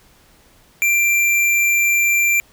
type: tone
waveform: square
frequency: 2362 Hz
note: D7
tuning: 9 cents sharp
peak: -14 dBFS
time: 0.82-2.4 s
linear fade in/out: 0 ms
effects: pink hiss -52 dBFS RMS until 2.52 s